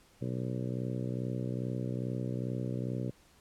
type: harmonic tone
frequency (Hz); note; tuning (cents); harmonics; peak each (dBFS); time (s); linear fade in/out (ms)
62.4; B1; +19; 2 / 3 / 4 / 5 / 6 / 7 / 8 / 9; -35 / -39 / -41 / -43 / -45 / -46 / -47 / -48; 0.21-3.11; 10
effects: pink hiss -63 dBFS RMS until 3.4 s + low-pass 12000 Hz 12 dB/octave